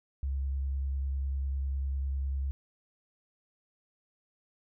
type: tone with vibrato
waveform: sine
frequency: 68 Hz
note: C#2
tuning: 33 cents flat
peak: -29 dBFS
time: 0.23-2.51 s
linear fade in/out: 0 ms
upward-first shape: square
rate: 10 Hz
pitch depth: 13 cents each way
effects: none